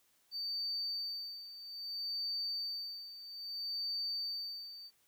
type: tone with tremolo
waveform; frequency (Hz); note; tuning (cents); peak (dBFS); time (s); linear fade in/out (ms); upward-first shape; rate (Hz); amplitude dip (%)
triangle; 4594; D8; -39; -32; 0.31-4.91; 50; sine; 0.61; 80
effects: tanh soft clip ceiling -32 dBFS + white hiss -72 dBFS RMS until 5.07 s